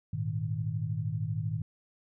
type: chord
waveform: sine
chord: Ab suspended second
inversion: none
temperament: equal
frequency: 103.83 / 116.54 / 155.56 Hz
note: Ab2 / Bb2 / Eb3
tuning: 0 / 0 / 0 cents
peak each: -34 dBFS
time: 0.13-1.62 s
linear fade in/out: 5 ms
effects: none